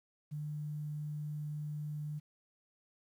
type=tone with quantisation; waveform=sine; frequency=149.7 Hz; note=D3; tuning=33 cents sharp; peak=-37 dBFS; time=0.31-2.2 s; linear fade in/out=20 ms; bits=11; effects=none